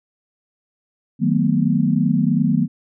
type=chord; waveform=sine; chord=B dominant seventh; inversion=first; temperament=equal with one note detuned; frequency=155.56 / 185 / 224 / 246.9 Hz; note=D#3 / F#3 / A3 / B3; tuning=0 / 0 / +31 / 0 cents; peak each=-20 dBFS; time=1.19-2.68 s; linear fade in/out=50 ms; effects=none